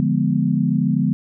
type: chord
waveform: sine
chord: D diminished seventh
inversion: none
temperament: equal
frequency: 146.83 / 174.61 / 207.7 / 246.9 Hz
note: D3 / F3 / Ab3 / Cb4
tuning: 0 / 0 / 0 / 0 cents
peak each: -21 dBFS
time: 0-1.13 s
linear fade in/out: 0 ms
effects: none